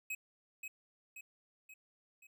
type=tone with echo; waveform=square; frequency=2547 Hz; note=D#7; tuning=40 cents sharp; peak=-38 dBFS; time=0.1-0.15 s; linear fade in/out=5 ms; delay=530 ms; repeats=4; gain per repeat=-5 dB; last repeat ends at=2.27 s; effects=none